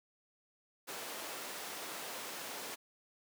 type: high-pass noise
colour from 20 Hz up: pink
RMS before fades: -44 dBFS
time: 0.87-2.76 s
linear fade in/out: 20 ms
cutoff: 410 Hz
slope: 12 dB/octave
effects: none